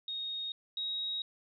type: tone pair in turn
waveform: sine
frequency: 3729 / 3794 Hz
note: A#7 / A#7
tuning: 0 / +30 cents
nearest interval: unison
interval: 30 cents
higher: second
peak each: -35 / -33 dBFS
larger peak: second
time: 0.08-0.52 / 0.77-1.22 s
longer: second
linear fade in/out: 2 ms
effects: none